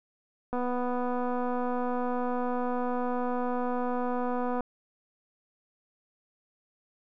click train, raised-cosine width 1 ms, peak -19 dBFS, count 1008, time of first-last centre 0.53-4.607 s, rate 247 Hz, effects none

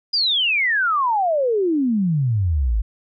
sine exponential sweep, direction down, 4978 to 48.76 Hz, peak -16 dBFS, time 0.13-2.82 s, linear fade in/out 10 ms, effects none

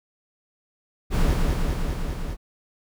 brown noise with echo, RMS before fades -19 dBFS, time 1.1-1.37 s, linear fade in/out 50 ms, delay 200 ms, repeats 5, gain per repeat -2 dB, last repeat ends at 2.37 s, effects none

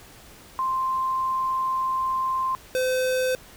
sine / square tone pair in turn, 1046.5 / 512.5 Hz, C6 / C5, 0 / -36 cents, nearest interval octave, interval 1236 cents, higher first, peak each -22 dBFS, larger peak neither, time 0.59-2.55 / 2.75-3.35 s, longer first, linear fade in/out 0 ms, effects pink hiss -48 dBFS RMS until 3.56 s

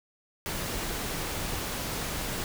pink noise, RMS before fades -33 dBFS, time 0.46-2.44 s, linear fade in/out 0 ms, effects none

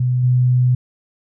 sine tone with level steps, 125.4 Hz, B2, 27 cents sharp, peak -14 / -11 dBFS, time 0-0.75 s, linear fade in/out 5 ms, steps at 0.23 s, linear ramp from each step 10 ms, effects none

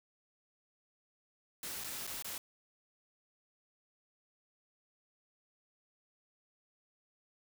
white noise with dropouts, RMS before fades -42 dBFS, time 1.63-2.38 s, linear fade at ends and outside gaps 2 ms, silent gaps 1.839-1.843 / 2.068-2.074 / 2.224-2.245 s, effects none

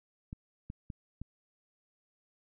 clicks, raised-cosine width 5 ms, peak -28 dBFS, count 4, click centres 0.329 / 0.701 / 0.902 / 1.216 s, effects none

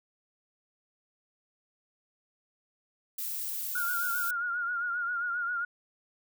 violet noise, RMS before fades -35 dBFS, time 3.18-4.31 s, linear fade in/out 5 ms
sine tone with vibrato, 1421 Hz, F6, 30 cents sharp, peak -29 dBFS, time 3.75-5.65 s, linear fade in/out 5 ms, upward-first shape triangle, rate 7.5 Hz, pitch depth 66 cents each way
effects none

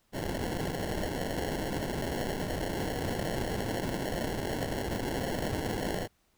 white noise with sample-and-hold, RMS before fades -33 dBFS, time 0.12-6.08 s, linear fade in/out 50 ms, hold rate 1225 Hz, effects pink hiss -71 dBFS RMS until 6.37 s

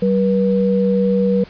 sine tone pair together, 191.7 / 483.1 Hz, G3 / B4, -38 / -38 cents, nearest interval octave + major third, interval 1600 cents, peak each -15 / -16 dBFS, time 0.02-1.44 s, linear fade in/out 5 ms, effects pink hiss -42 dBFS RMS until 1.49 s + resampled to 11025 Hz

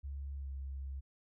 sine tone with pitch glide, 69.5 to 67.76 Hz, C#2 to C#2, +5 to -39 cents, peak -39 dBFS, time 0.03-1.01 s, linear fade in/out 20 ms, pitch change -44 cents, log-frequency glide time 0.38-0.49 s, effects none

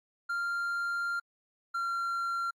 triangle tone pair in turn, 1392 / 1375.2 Hz, F6 / F6, -6 / -27 cents, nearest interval unison, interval 21 cents, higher first, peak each -28 dBFS, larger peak neither, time 0.29-1.2 / 1.74-2.51 s, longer first, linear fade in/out 10 ms, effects AAC 64 kbps

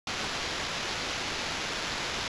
white noise with sample-and-hold, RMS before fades -33 dBFS, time 0.07-2.28 s, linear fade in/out 2 ms, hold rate 8820 Hz, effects resampled to 22050 Hz

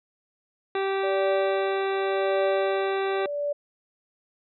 harmonic tone, 388.9 Hz, G4, 14 cents flat, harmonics 1 / 2 / 3 / 4 / 5 / 6 / 7 / 9 / 10, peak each -25 / -31 / -35 / -37 / -39 / -41 / -42 / -44 / -45 dBFS, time 0.75-3.26 s, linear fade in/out 2 ms
sine tone with tremolo, 580 Hz, D5, 22 cents flat, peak -22 dBFS, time 1.03-3.53 s, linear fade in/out 10 ms, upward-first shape triangle, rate 0.88 Hz, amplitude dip 100%
effects none

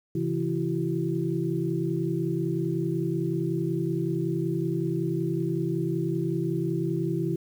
sine tone cluster, 135.4 / 166 / 334.2 / 379.6 Hz, C#3 / E3 / E4 / F#4, -40 / +12 / +24 / +44 cents, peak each -31 / -29 / -29 / -33 dBFS, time 0.15-7.36 s, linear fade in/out 5 ms, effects 9-bit

